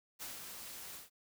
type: noise with ADSR envelope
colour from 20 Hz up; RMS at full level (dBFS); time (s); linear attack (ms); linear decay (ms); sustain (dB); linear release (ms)
white; -44; 0.19-1.1; 30; 160; -4; 140
effects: none